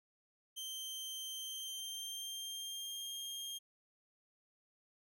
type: tone with pitch glide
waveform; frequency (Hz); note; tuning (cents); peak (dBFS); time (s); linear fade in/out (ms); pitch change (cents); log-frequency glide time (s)
sawtooth; 3130 to 3216; G7 to G7; -3 to +44; -39; 0.56-3.59; 20; +47; 1.32-3.11
effects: none